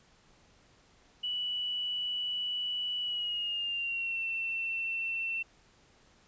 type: tone with pitch glide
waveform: sine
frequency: 2954 to 2693 Hz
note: F#7 to E7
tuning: -3 to +36 cents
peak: -31 dBFS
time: 1.23-5.43 s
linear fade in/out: 10 ms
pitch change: -161 cents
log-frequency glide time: 3-4.23 s
effects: pink hiss -63 dBFS RMS until 6.27 s + resampled to 16000 Hz